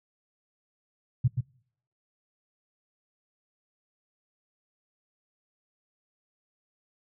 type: tone with echo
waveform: sine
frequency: 124.8 Hz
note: B2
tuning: 19 cents sharp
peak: -18 dBFS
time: 1.24-1.28 s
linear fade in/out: 10 ms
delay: 130 ms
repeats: 1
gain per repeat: -5 dB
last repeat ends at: 1.41 s
effects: noise-tail reverb RT60 0.7 s tail -26 dB re dry